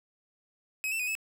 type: tone with pitch steps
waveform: 45% pulse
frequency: 2546 / 2666 / 2487 / 2596 Hz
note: D#7 / E7 / D#7 / E7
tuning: +39 / +19 / -1 / -27 cents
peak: -29 dBFS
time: 0.84-1.152 s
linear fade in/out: 0 ms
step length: 78 ms
effects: none